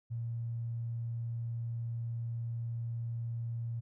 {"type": "tone with tanh clipping", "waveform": "triangle", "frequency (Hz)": 116.54, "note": "A#2", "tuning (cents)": 0, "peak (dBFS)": -34, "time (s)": [0.1, 3.81], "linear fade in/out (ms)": 20, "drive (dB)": 3, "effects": []}